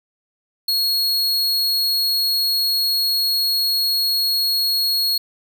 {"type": "tone", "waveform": "45% pulse", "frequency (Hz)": 4314, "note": "C#8", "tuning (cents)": -48, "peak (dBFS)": -16, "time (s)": [0.68, 5.18], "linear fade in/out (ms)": 5, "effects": []}